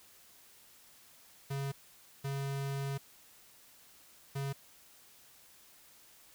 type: tone bursts at uneven times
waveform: square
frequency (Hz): 138.2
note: C#3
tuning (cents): -5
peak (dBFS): -35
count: 3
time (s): 1.5-1.72 / 2.24-2.98 / 4.35-4.53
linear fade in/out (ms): 10
effects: white hiss -60 dBFS RMS until 6.34 s